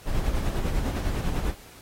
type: noise with tremolo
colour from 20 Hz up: brown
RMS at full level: -24 dBFS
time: 0.05-1.55 s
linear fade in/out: 50 ms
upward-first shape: sine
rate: 10 Hz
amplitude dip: 45%
effects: pink hiss -49 dBFS RMS until 1.81 s + AAC 48 kbps

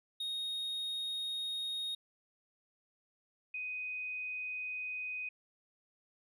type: tone pair in turn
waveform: triangle / sine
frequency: 3729 / 2500 Hz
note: A#7 / D#7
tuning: 0 / +8 cents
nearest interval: perfect fifth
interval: 692 cents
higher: first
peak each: -34 / -37 dBFS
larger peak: first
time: 0.2-1.95 / 3.54-5.29 s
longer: neither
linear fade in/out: 5 ms
effects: none

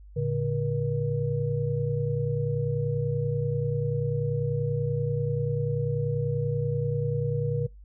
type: tone cluster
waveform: sine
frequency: 112.8 / 143.1 / 478.1 Hz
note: A2 / D3 / A#4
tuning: +44 / -45 / +44 cents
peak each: -30 / -27 / -30 dBFS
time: 0.16-7.67 s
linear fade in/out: 10 ms
effects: noise-tail reverb RT60 0.2 s tail -24 dB re dry + added 50 Hz sine -45 dBFS peak until 7.84 s

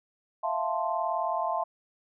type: chord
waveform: sine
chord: F major seventh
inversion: third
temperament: equal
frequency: 659.3 / 698.5 / 880 / 1046.5 Hz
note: E5 / F5 / A5 / C6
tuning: 0 / 0 / 0 / 0 cents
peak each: -32 dBFS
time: 0.43-1.64 s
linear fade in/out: 10 ms
effects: none

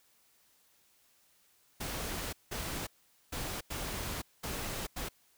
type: noise bursts at uneven times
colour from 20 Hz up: pink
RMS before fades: -38 dBFS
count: 6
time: 1.8-2.33 / 2.51-2.87 / 3.32-3.61 / 3.7-4.22 / 4.43-4.87 / 4.96-5.09 s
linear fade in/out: 10 ms
effects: white hiss -68 dBFS RMS until 5.37 s

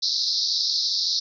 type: band-pass noise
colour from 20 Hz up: pink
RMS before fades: -24 dBFS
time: 0.02-1.2 s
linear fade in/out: 10 ms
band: 3900 to 5500 Hz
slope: 96 dB/octave
effects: none

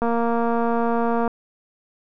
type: click train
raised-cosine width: 1 ms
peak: -10 dBFS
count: 294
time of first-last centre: 0.02-1.278 s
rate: 233 Hz
effects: none

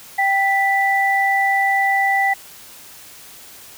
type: tone pair together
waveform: sine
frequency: 784 / 1975.6 Hz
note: G5 / B6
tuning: 0 / 0 cents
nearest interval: octave + major third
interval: 1600 cents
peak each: -17 dBFS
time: 0.18-2.34 s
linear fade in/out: 10 ms
effects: white hiss -41 dBFS RMS until 3.77 s

